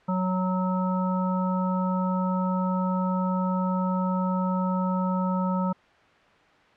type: harmonic tone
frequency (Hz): 185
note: F#3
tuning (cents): 0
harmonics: 1 / 3 / 5 / 7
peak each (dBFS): -24 / -33 / -31 / -33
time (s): 0.08-5.73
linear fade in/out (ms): 10
effects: white hiss -56 dBFS RMS until 6.76 s + low-pass 2000 Hz 12 dB/octave